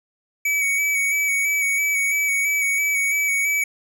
square tone with vibrato, 2265 Hz, C#7, 37 cents sharp, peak -19 dBFS, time 0.45-3.64 s, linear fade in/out 5 ms, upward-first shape square, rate 3 Hz, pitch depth 22 cents each way, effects none

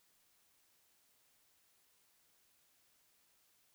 silence, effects white hiss -73 dBFS RMS until 3.74 s

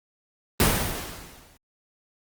pink noise with exponential decay, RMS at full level -17 dBFS, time 0.6-1.57 s, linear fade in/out 1 ms, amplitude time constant 210 ms, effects Opus 32 kbps

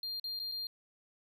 triangle tone with dropouts, 4200 Hz, C8, 6 cents sharp, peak -35 dBFS, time 0.03-0.67 s, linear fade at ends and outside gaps 2 ms, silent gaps 0.198-0.241 / 0.392-0.398 / 0.516-0.52 s, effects none

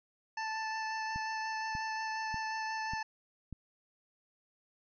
25% pulse tone with vibrato, 880 Hz, A5, in tune, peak -31 dBFS, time 0.37-3.03 s, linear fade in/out 5 ms, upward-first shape sine, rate 5.6 Hz, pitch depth 10 cents each way
click train, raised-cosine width 5 ms, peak -30 dBFS, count 5, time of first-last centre 1.16-3.527 s, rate 1.69 Hz
effects resampled to 16000 Hz

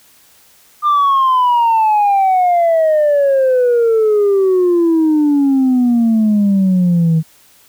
sine exponential sweep, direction down, 1209 to 157.9 Hz, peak -7 dBFS, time 0.82-7.23 s, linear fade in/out 50 ms, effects tanh soft clip ceiling -7 dBFS + white hiss -48 dBFS RMS until 7.68 s

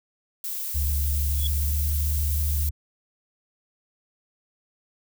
violet noise, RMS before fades -31 dBFS, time 0.44-2.69 s, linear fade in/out 2 ms
sine tone with pitch glide, 71.2 to 73.92 Hz, C#2 to D2, +47 to +12 cents, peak -22 dBFS, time 0.74-2.71 s, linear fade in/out 20 ms, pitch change +65 cents, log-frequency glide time 1.01-1.89 s
sine tone with exponential growth, 3374 Hz, G#7, 27 cents sharp, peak -25 dBFS, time 1.35-1.47 s, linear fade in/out 2 ms, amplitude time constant 26 ms
effects none

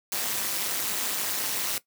white noise with amplitude modulation, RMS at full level -25 dBFS, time 0.12-1.78 s, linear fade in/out 2 ms, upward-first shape sine, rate 207 Hz, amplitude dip 95%, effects noise-tail reverb RT60 0.1 s tail -17 dB re dry + high-pass 150 Hz 12 dB/octave

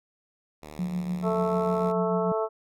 5% pulse tone with vibrato, 75.8 Hz, D#2, 45 cents flat, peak -30 dBFS, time 0.62-1.92 s, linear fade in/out 10 ms, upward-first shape square, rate 11 Hz, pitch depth 37 cents each way
sine tone with tremolo, 180.1 Hz, F#3, 46 cents flat, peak -25 dBFS, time 0.79-2.32 s, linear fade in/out 2 ms, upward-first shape sine, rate 6.8 Hz, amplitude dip 50%
harmonic tone, 220 Hz, A3, in tune, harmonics 2 / 3 / 4 / 5 / 6, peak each -27 / -29 / -34 / -35 / -35 dBFS, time 1.22-2.49 s, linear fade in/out 50 ms
effects none

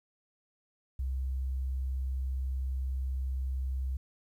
sine tone, 65.41 Hz, C2, in tune, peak -30 dBFS, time 0.99-3.97 s, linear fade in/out 5 ms, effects 11-bit

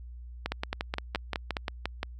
two click trains, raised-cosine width 0.3 ms, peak -14 / -14 dBFS, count 6 / 10, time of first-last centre 0.52-1.568 / 0.46-2.031 s, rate 4.77 / 5.73 Hz, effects added 60 Hz sine -41 dBFS peak until 2.19 s

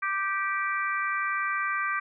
harmonic tone with a mistuned harmonic, 389.8 Hz, G4, 10 cents flat, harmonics 3 / 4 / 5 / 6, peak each -29 / -31 / -33 / -35 dBFS, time 0.02-2 s, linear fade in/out 10 ms, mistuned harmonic 3, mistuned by +16 cents, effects none

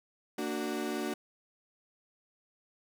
35% pulse chord, Bb augmented, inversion none, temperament equal with one note detuned, 229.2 / 293.7 / 370 Hz, Bb3 / D4 / F#4, -29 / 0 / 0 cents, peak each -36 / -35 / -35 dBFS, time 0.38-1.14 s, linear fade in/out 5 ms, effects none

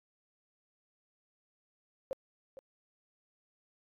sine tone with echo, 533 Hz, C5, 32 cents sharp, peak -32 dBFS, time 2.11-2.13 s, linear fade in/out 0 ms, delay 460 ms, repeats 1, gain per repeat -13 dB, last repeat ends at 2.59 s, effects AAC 64 kbps

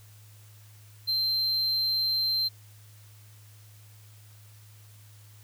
triangle tone, 4131 Hz, C8, 23 cents flat, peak -23 dBFS, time 1.07-2.49 s, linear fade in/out 20 ms, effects added 105 Hz sine -50 dBFS peak until 5.43 s + white hiss -58 dBFS RMS until 5.43 s

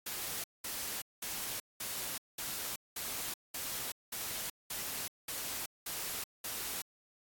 white noise bursts, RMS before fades -39 dBFS, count 12, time 0.06-6.82 s, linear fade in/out 5 ms, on 380 ms, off 200 ms, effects AAC 64 kbps

